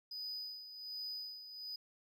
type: tone with tremolo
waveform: triangle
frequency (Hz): 4978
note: D#8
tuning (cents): 0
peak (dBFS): -39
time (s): 0.11-1.76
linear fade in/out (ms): 5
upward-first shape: sine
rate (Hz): 1.3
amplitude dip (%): 65
effects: none